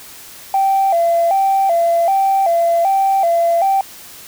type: tone with vibrato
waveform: sine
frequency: 727 Hz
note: F#5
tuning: 31 cents flat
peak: -10 dBFS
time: 0.54-3.81 s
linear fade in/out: 2 ms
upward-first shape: square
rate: 1.3 Hz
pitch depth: 120 cents each way
effects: tanh soft clip ceiling -7 dBFS + white hiss -37 dBFS RMS until 4.27 s